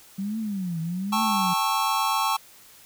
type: tone with vibrato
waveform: sine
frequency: 190 Hz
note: F#3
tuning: 46 cents sharp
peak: -26 dBFS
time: 0.18-1.54 s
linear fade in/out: 10 ms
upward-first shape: triangle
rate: 1.2 Hz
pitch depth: 300 cents each way
type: chord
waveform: square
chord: A dominant seventh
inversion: third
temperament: just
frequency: 792 / 880 / 1100 / 1320 Hz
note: G5 / A5 / C#6 / E6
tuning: +18 / 0 / -14 / +2 cents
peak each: -31 / -27 / -26 / -32 dBFS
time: 1.12-2.37 s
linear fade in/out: 10 ms
effects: white hiss -51 dBFS RMS until 2.85 s